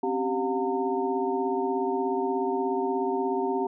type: tone cluster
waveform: sine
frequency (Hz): 261.3 / 278 / 387.7 / 715 / 910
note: C4 / C#4 / G4 / F5 / A#5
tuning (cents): -2 / +5 / -19 / +41 / -42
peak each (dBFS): -32 / -36 / -27 / -33 / -31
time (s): 0.03-3.67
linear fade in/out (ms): 5
effects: none